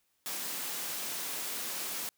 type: high-pass noise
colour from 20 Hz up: white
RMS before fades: -37 dBFS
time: 0.26-2.09 s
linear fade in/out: 0 ms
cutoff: 160 Hz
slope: 24 dB/octave
effects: white hiss -75 dBFS RMS until 2.17 s